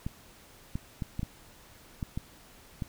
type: clicks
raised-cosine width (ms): 5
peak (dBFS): -20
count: 8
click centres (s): 0.065 / 0.755 / 1.022 / 1.194 / 1.231 / 2.028 / 2.175 / 2.822
effects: pink hiss -55 dBFS RMS until 2.88 s